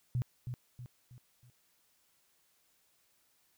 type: tone with echo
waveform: sine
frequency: 123.47 Hz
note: B2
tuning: in tune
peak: -29 dBFS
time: 0.15-0.22 s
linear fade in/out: 0 ms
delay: 320 ms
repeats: 4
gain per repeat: -7 dB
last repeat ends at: 1.5 s
effects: white hiss -72 dBFS RMS until 3.57 s